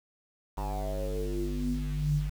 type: tone with low-pass filter sweep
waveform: square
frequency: 49.79 Hz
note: G1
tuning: 28 cents sharp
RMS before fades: -31 dBFS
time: 0.57-2.3 s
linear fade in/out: 10 ms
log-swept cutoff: 940 to 120 Hz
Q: 8.2
effects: 8-bit